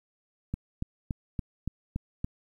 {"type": "click train", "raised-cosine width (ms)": 5, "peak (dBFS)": -18, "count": 7, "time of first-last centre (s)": [0.54, 2.245], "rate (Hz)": 3.52, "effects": ["10-bit"]}